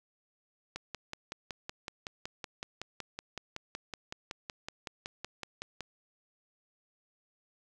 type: click train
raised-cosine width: 0.2 ms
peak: -21 dBFS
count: 28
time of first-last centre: 0.76-5.807 s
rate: 5.35 Hz
effects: none